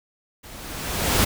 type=noise with level ramp; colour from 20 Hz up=pink; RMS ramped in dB=-43 to -17 dBFS; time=0.43-1.25 s; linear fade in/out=10 ms; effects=none